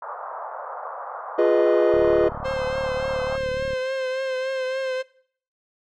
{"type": "band-pass noise", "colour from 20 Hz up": "white", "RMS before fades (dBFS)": -34, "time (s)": [0.02, 3.37], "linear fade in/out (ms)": 5, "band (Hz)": [530, 1300], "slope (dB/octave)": 48}
{"type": "chord", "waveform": "triangle", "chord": "F half-diminished seventh", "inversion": "none", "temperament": "equal", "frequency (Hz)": [349.2, 415.3, 493.9, 622.3], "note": ["F4", "Ab4", "Cb5", "Eb5"], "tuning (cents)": [0, 0, 0, 0], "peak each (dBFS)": -19, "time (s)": [1.38, 2.29], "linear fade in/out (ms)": 10}
{"type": "click train", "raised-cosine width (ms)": 5, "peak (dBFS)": -24, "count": 67, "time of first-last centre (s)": [1.94, 3.733], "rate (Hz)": 36.8}
{"type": "tone with vibrato", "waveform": "45% pulse", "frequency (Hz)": 523.3, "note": "C5", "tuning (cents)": 0, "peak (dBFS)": -24, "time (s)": [2.44, 5.03], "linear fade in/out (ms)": 20, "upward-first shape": "triangle", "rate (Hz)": 3.5, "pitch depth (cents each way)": 39}
{"effects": ["noise-tail reverb RT60 0.6 s tail -22 dB re dry", "low-pass 4000 Hz 12 dB/octave"]}